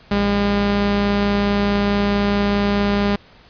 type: tone pair together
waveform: sawtooth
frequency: 56.8 / 202.6 Hz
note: A#1 / G#3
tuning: -44 / -43 cents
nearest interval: octave + minor seventh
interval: 2201 cents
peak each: -22 / -12 dBFS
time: 0.11-3.16 s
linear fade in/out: 5 ms
effects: pink hiss -48 dBFS RMS until 3.49 s + resampled to 11025 Hz